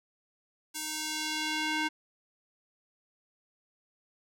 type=tone with band-pass filter sweep; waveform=square; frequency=309.5 Hz; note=D#4; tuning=9 cents flat; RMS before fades=-33 dBFS; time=0.74-1.89 s; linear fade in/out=20 ms; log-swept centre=9200 to 2000 Hz; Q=0.85; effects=none